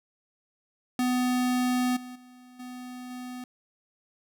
square tone with level steps, 250 Hz, B3, 21 cents sharp, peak -24 / -40 / -50 / -39 / -37 dBFS, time 0.99-3.44 s, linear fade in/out 2 ms, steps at 1.96 / 2.15 / 2.59 / 3.1 s, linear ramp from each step 10 ms, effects none

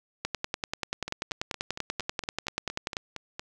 two click trains, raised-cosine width 0.2 ms, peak -12 / -18 dBFS, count 29 / 11, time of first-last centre 0.25-2.968 / 1.08-3.395 s, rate 10.3 / 4.32 Hz, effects none

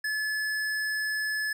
sine tone with tanh clipping, 1720 Hz, A6, 40 cents flat, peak -29 dBFS, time 0.04-1.53 s, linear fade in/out 5 ms, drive 18 dB, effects none

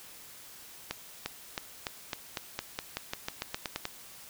accelerating click train, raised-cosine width 0.2 ms, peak -15 dBFS, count 16, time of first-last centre 0.91-3.854 s, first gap 350 ms, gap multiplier 0.91, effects white hiss -50 dBFS RMS until 4.29 s

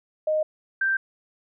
sine tone pair in turn, 619 / 1568.8 Hz, D#5 / G6, -9 / +1 cents, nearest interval octave + major third, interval 1610 cents, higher second, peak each -20 dBFS, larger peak neither, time 0.27-0.43 / 0.81-0.97 s, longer neither, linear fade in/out 5 ms, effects none

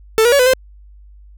45% pulse tone with pitch steps, 442.6 / 479.2 / 564 / 502 / 519 Hz, A4 / A#4 / C#5 / B4 / C5, +10 / +48 / +30 / +28 / -14 cents, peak -9 dBFS, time 0.18-0.535 s, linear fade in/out 0 ms, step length 71 ms, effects added 50 Hz sine -39 dBFS peak until 1.37 s

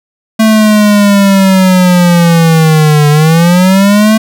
square linear two-way sweep, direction down then up, 221.6 to 146.83 to 221.6 Hz, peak -4 dBFS, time 0.39-4.18 s, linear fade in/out 10 ms, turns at 3.09 s, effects none

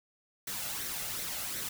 white noise with flanger, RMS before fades -37 dBFS, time 0.47-1.69 s, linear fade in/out 5 ms, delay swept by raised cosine 0.5 to 1.5 ms, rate 2.7 Hz, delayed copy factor +0.5, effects none

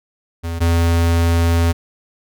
square tone pair in turn, 83.8 / 84.24 Hz, E2 / E2, +29 / +38 cents, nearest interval unison, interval 9 cents, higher second, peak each -22 / -13 dBFS, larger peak second, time 0.43-0.6 / 0.6-1.73 s, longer second, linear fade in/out 20 ms, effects none

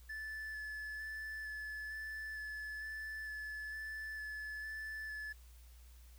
triangle tone with vibrato, 1736 Hz, A6, 24 cents flat, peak -40 dBFS, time 0.09-5.33 s, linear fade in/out 10 ms, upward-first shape square, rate 1.1 Hz, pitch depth 11 cents each way, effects added 60 Hz sine -55 dBFS peak until 6.18 s + white hiss -67 dBFS RMS until 6.18 s

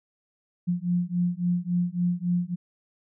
sine beating tone pair, 174.61 / 178.21 Hz, F3 / F3, 0 / +35 cents, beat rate 3.6 Hz, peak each -26 dBFS, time 0.67-2.56 s, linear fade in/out 20 ms, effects none

